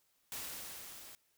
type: noise with level ramp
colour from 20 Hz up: white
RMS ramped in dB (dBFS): -42 to -53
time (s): 0.32-1.15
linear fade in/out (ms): 0
effects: white hiss -75 dBFS RMS until 1.37 s